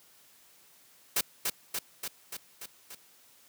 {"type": "noise with echo", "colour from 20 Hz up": "white", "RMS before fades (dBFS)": -27, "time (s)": [1.16, 1.21], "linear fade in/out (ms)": 5, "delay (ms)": 290, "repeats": 6, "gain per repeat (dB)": -3, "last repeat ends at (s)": 2.95, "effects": ["white hiss -60 dBFS RMS until 3.48 s", "high-pass 100 Hz 12 dB/octave"]}